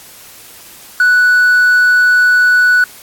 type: tone with hard clipping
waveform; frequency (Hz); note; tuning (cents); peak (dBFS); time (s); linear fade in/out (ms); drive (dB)
sine; 1480; F#6; 0; -7; 1-2.84; 2; 2
effects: white hiss -37 dBFS RMS until 3.02 s + AAC 64 kbps

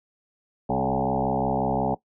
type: tone with frequency modulation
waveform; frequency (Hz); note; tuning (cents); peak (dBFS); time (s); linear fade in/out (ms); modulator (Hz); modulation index
sine; 493.9; B4; 0; -21; 0.69-1.95; 10; 65.6; 5.6
effects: noise-tail reverb RT60 0.1 s tail -18 dB re dry

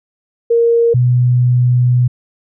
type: tone pair in turn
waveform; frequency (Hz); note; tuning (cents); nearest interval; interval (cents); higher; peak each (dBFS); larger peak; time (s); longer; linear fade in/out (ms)
sine; 466.2 / 123.82; A#4 / B2; 0 / +5; octave + major seventh; 2295; first; -8; neither; 0.5-0.94 / 0.94-2.08; second; 10
effects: none

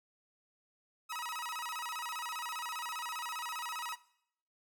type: tone with vibrato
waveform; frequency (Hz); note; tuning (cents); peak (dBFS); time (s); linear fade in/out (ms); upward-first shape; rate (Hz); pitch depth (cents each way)
sawtooth; 1108.7; C#6; 0; -34; 1.09-3.96; 20; square; 15; 250
effects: noise-tail reverb RT60 0.7 s tail -19 dB re dry

